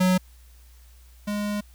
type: tone pair in turn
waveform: square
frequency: 184.2 / 206.8 Hz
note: F#3 / G#3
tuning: -7 / -7 cents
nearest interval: major second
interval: 200 cents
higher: second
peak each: -18 / -26 dBFS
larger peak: first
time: 0-0.18 / 1.27-1.61 s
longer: second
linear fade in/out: 10 ms
effects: added 60 Hz sine -48 dBFS peak until 1.74 s + white hiss -59 dBFS RMS until 1.74 s